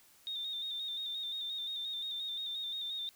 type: tone with vibrato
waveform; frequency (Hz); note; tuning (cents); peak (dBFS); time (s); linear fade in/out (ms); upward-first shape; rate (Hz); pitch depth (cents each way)
sine; 3653; A#7; -36; -36; 0.27-3.09; 0; square; 5.7; 37
effects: white hiss -63 dBFS RMS until 3.15 s